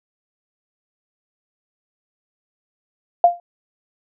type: tone with exponential decay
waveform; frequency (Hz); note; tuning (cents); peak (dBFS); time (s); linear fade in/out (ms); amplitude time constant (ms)
sine; 697; F5; -4; -4; 3.24-3.4; 2; 34
effects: none